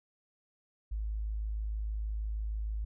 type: tone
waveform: sine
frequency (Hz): 53.2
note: G#1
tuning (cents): +42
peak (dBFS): -32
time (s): 0.91-2.85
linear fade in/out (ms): 10
effects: none